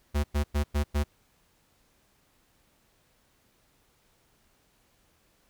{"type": "tone bursts", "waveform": "square", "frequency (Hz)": 73.42, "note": "D2", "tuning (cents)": 0, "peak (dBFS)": -24, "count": 5, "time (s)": [0.14, 1.04], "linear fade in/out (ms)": 20, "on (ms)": 100, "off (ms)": 100, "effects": ["pink hiss -67 dBFS RMS until 5.49 s"]}